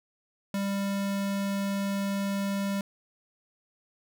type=tone; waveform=square; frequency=198.2 Hz; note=G3; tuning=19 cents sharp; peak=-28 dBFS; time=0.54-2.81 s; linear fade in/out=2 ms; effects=none